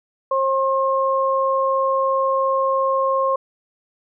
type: tone pair together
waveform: sine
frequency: 535.7 / 1070 Hz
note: C5 / C6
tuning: +41 / +38 cents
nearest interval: octave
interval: 1197 cents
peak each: -19 dBFS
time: 0.31-3.36 s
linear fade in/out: 5 ms
effects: none